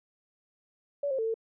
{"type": "tone with pitch steps", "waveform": "sine", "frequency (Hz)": [570, 532, 446.6, 449.5], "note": ["C#5", "C5", "A4", "A4"], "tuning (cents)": [48, 29, 26, 37], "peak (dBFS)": -27, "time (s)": [1.03, 1.342], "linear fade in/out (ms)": 5, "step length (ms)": 78, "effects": []}